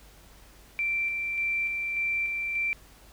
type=tone with tremolo; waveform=sine; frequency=2349 Hz; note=D7; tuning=in tune; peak=-25 dBFS; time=0.79-2.73 s; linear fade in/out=0 ms; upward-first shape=square; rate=1.7 Hz; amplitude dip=30%; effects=added 50 Hz sine -54 dBFS peak until 3.12 s + pink hiss -55 dBFS RMS until 3.12 s